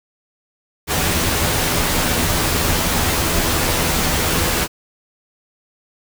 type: noise with comb filter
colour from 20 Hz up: pink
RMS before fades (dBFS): -18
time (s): 0.87-4.68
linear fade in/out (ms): 50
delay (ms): 12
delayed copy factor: +0.5
effects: none